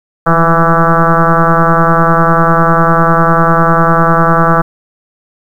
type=tone with frequency modulation; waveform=sine; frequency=663 Hz; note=E5; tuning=10 cents sharp; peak=-5 dBFS; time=0.26-4.62 s; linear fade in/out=10 ms; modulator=167 Hz; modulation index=4.6; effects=7-bit